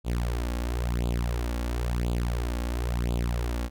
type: tone with flanger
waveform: sawtooth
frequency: 59.5 Hz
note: A#1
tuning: 36 cents sharp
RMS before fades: -28 dBFS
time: 0.04-3.7 s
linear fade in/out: 50 ms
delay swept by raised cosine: 0.26 to 3.66 ms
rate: 0.97 Hz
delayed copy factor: +0.8
effects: none